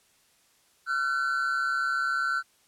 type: tone pair together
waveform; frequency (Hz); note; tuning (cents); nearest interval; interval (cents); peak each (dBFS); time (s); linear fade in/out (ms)
triangle; 1367 / 1507.2; F6 / F#6; -37 / +32; major second; 169; -26; 0.86-2.43; 50
effects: white hiss -64 dBFS RMS until 2.67 s + low-pass 11000 Hz 12 dB/octave